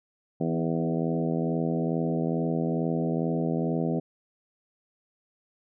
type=harmonic tone with a mistuned harmonic; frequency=82.3 Hz; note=E2; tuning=2 cents flat; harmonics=2 / 3 / 4 / 5 / 6 / 7 / 8 / 9; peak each=-28 / -30 / -33 / -34 / -35 / -40 / -37 / -41 dBFS; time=0.4-4 s; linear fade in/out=10 ms; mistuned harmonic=4; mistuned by=-17 cents; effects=none